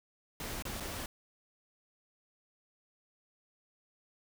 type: noise with dropouts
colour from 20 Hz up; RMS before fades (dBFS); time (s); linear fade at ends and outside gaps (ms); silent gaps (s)
pink; -40; 0.4-1.06; 2; 0.624-0.652 / 0.801-0.805
effects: none